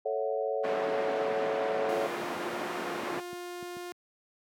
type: chord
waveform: sine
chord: F# minor seventh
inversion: first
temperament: equal with one note detuned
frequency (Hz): 440 / 554.4 / 657 / 740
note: A4 / C#5 / E5 / F#5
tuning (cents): 0 / 0 / -6 / 0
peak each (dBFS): -32 / -32 / -37 / -37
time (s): 0.05-2.07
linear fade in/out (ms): 10
type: band-pass noise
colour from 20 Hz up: pink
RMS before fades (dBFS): -36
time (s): 0.63-3.21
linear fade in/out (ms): 20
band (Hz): 280 to 1800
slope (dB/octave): 12
type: tone with pitch glide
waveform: sawtooth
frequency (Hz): 349.7 to 353.6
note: F4 to F4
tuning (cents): +2 to +22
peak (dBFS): -34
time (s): 1.89-3.92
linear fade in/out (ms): 0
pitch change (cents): +20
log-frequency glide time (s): 2.24-2.67
type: clicks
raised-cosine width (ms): 3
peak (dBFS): -31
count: 9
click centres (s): 1.978 / 2.237 / 2.366 / 2.532 / 3.033 / 3.175 / 3.33 / 3.627 / 3.768
effects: high-pass 150 Hz 12 dB/octave